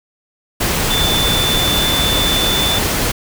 sine tone in noise, 3520 Hz, A7, in tune, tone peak -16 dBFS, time 0.9-2.79 s, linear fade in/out 10 ms, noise pink, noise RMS -17 dBFS, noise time 0.6-3.12 s, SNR -2 dB, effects none

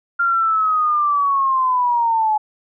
sine linear sweep, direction down, 1396.9 to 846 Hz, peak -14 dBFS, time 0.19-2.38 s, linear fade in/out 10 ms, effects none

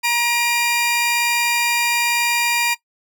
sawtooth tone pair together, 947.8 / 2400 Hz, A#5 / D7, +28 / +37 cents, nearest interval octave + major third, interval 1609 cents, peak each -16 / -15 dBFS, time 0.03-2.75 s, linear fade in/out 20 ms, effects noise-tail reverb RT60 0.1 s tail -17 dB re dry

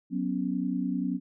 sine chord, F# suspended fourth, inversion none, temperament equal, 185 / 246.9 / 277.2 Hz, F#3 / B3 / C#4, 0 / 0 / 0 cents, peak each -31 dBFS, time 0.1-1.2 s, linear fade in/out 50 ms, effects none

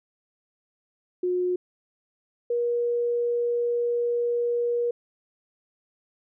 sine tone pair in turn, 360.8 / 477.3 Hz, F#4 / A#4, -44 / +41 cents, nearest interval perfect fourth, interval 485 cents, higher second, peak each -22 dBFS, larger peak neither, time 1.23-1.56 / 2.5-4.91 s, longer second, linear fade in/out 5 ms, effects none

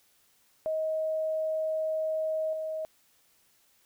sine tone with level steps, 631 Hz, D#5, 24 cents sharp, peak -27 / -31 dBFS, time 0.66-2.85 s, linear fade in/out 0 ms, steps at 2.53 s, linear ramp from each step 2 ms, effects white hiss -66 dBFS RMS until 3.85 s

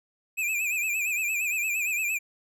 square tone with vibrato, 2489 Hz, D#7, in tune, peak -26 dBFS, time 0.37-2.19 s, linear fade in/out 20 ms, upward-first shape sine, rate 8.7 Hz, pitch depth 97 cents each way, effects none

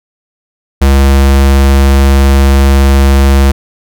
square tone, 68.4 Hz, C#2, 23 cents flat, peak -4 dBFS, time 0.81-3.52 s, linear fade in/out 10 ms, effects none

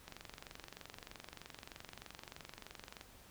click train, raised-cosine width 0.2 ms, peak -30 dBFS, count 69, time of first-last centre 0.08-3.011 s, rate 23.2 Hz, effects pink hiss -60 dBFS RMS until 3.3 s

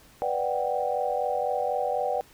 sine chord, G major seventh, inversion first, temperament equal, 493.9 / 587.3 / 740 / 784 Hz, B4 / D5 / F#5 / G5, 0 / 0 / 0 / 0 cents, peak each -30 dBFS, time 0.22-2.21 s, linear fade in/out 0 ms, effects pink hiss -55 dBFS RMS until 2.33 s

